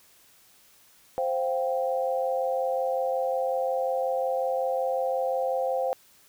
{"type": "chord", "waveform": "sine", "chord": "C suspended fourth", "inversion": "none", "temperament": "equal", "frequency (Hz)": [523.3, 698.5, 784], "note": ["C5", "F5", "G5"], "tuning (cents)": [0, 0, 0], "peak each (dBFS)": [-26, -31, -31], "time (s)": [1.18, 5.93], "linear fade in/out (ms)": 0, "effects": ["white hiss -58 dBFS RMS until 6.28 s"]}